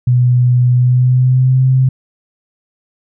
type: tone with pitch glide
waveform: sine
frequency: 123.9 to 130.51 Hz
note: B2 to C3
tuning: +6 to -4 cents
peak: -7 dBFS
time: 0.07-1.89 s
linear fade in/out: 5 ms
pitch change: +90 cents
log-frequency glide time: 0.73-1.64 s
effects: none